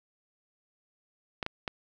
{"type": "clicks", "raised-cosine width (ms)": 0.3, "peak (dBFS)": -16, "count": 3, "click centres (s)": [1.428, 1.464, 1.678], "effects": []}